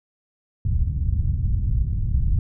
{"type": "low-pass noise", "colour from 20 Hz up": "white", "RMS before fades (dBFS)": -21, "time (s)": [0.65, 2.39], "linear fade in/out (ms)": 2, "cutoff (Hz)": 110, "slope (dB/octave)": 24, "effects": []}